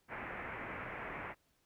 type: low-pass noise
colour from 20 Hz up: white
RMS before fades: -44 dBFS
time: 0.08-1.35 s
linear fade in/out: 50 ms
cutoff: 2300 Hz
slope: 48 dB/octave
effects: pink hiss -75 dBFS RMS until 1.65 s